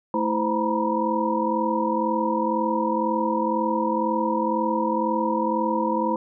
sine tone cluster, 220.1 / 326.4 / 516 / 932 / 974 Hz, A3 / E4 / C5 / A#5 / B5, +1 / -17 / -24 / -1 / -24 cents, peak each -27 dBFS, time 0.14-6.16 s, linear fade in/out 2 ms, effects none

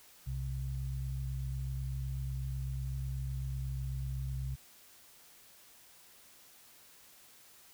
sine tone pair together, 62.86 / 130.9 Hz, B1 / C3, +31 / +1 cents, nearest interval octave + minor second, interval 1270 cents, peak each -37 / -37 dBFS, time 0.26-4.56 s, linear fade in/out 20 ms, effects white hiss -59 dBFS RMS until 7.73 s

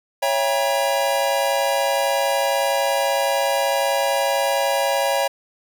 square chord, C# diminished seventh, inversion none, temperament just, 554.4 / 665.2 / 798.3 / 957.9 Hz, C#5 / E5 / G5 / Bb5, 0 / +16 / +31 / +47 cents, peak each -22 / -26 / -25 / -26 dBFS, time 0.22-5.28 s, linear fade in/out 10 ms, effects none

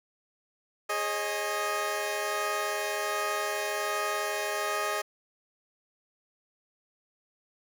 15% pulse chord, Ab suspended fourth, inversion none, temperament equal with one note detuned, 415.3 / 543 / 622.3 Hz, Ab4 / Db5 / Eb5, 0 / -36 / 0 cents, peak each -27 / -31 / -25 dBFS, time 0.89-5.02 s, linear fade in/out 10 ms, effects none

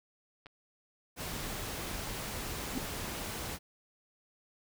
clicks, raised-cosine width 0.3 ms, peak -34 dBFS, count 2, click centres 0.46 / 0.467 s
pink noise, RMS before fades -39 dBFS, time 1.16-3.59 s, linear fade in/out 50 ms
sine tone with exponential growth, 255.1 Hz, C4, 44 cents flat, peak -26 dBFS, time 2.7-2.78 s, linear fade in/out 2 ms, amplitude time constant 16 ms
effects none

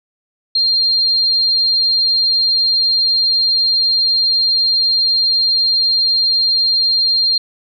sine tone, 4196 Hz, C8, 4 cents sharp, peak -11 dBFS, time 0.55-7.38 s, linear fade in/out 5 ms, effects none

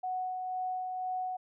sine tone with tremolo, 740 Hz, F#5, in tune, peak -31 dBFS, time 0.03-1.37 s, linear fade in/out 10 ms, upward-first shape sine, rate 2 Hz, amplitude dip 30%, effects none

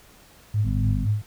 sine tone with tremolo, 105.4 Hz, G#2, 26 cents sharp, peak -17 dBFS, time 0.54-1.22 s, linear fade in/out 5 ms, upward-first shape triangle, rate 4 Hz, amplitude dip 95%
harmonic tone, 50.2 Hz, G1, 42 cents sharp, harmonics 1 / 2 / 3 / 4 / 5, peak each -25 / -29 / -30 / -31 / -31 dBFS, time 0.63-1.08 s, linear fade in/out 50 ms
effects pink hiss -52 dBFS RMS until 1.26 s

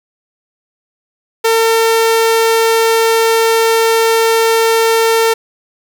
sawtooth tone, 452.5 Hz, A4, 48 cents sharp, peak -5 dBFS, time 1.44-5.34 s, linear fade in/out 10 ms, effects 7-bit

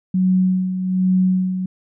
sine tone with tremolo, 185.4 Hz, F#3, 4 cents sharp, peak -12 dBFS, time 0.14-1.66 s, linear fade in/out 5 ms, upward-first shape sine, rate 1.2 Hz, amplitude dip 60%, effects none

